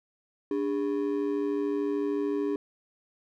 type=ring-modulated tone; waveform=triangle; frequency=349.2 Hz; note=F4; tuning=in tune; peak=-21 dBFS; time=0.51-2.56 s; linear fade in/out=2 ms; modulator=56.7 Hz; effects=none